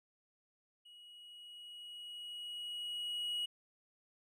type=tone with level ramp; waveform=triangle; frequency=2907 Hz; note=F#7; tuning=31 cents flat; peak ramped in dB=-54 to -33 dBFS; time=0.85-3.46 s; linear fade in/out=10 ms; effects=none